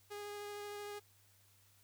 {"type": "tone with vibrato", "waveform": "sawtooth", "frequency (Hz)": 411.7, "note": "G#4", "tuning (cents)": -15, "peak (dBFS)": -40, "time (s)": [0.1, 1], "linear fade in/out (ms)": 20, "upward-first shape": "triangle", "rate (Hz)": 13, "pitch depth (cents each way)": 11, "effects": ["added 99 Hz sine -70 dBFS peak until 1.83 s", "white hiss -69 dBFS RMS until 1.83 s"]}